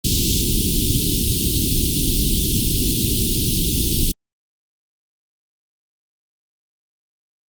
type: band-stop noise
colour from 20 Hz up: pink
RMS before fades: -18 dBFS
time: 0.04-4.12 s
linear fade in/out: 10 ms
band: 370 to 3000 Hz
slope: 48 dB/octave
effects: Opus 48 kbps